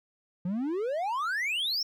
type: exponential sweep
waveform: triangle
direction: up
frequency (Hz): 170.2 to 5588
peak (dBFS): -26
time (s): 0.45-1.83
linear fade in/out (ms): 5
effects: none